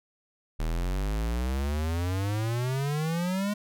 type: exponential sweep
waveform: square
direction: up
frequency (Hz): 38.34 to 210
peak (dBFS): -27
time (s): 0.59-3.54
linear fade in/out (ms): 10
effects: none